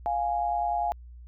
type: tone pair together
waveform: sine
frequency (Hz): 700.4 / 830.6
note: F5 / G#5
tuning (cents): +5 / 0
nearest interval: minor third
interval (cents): 295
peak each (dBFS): -27 / -28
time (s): 0.06-0.92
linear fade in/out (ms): 0
effects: added 60 Hz sine -43 dBFS peak until 1.27 s